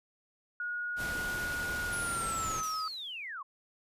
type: tone with pitch glide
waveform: sine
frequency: 1445 to 1272.6 Hz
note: F#6 to D#6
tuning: -41 to +39 cents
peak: -33 dBFS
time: 0.6-2.88 s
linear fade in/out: 2 ms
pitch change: -220 cents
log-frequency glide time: 1.86-2.64 s
type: noise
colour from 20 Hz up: pink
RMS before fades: -40 dBFS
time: 0.96-2.64 s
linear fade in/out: 50 ms
type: linear sweep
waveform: sine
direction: down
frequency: 10548 to 1023 Hz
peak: -38 dBFS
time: 1.92-3.43 s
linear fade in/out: 10 ms
type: noise with exponential decay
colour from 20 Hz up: white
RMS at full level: -42 dBFS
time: 2.63-3.32 s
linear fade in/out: 0 ms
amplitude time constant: 150 ms
effects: resampled to 32000 Hz